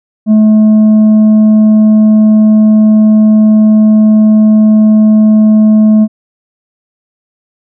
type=tone with tanh clipping; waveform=sine; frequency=215.4 Hz; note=A3; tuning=37 cents flat; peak=-3 dBFS; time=0.26-6.08 s; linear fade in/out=50 ms; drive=4 dB; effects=none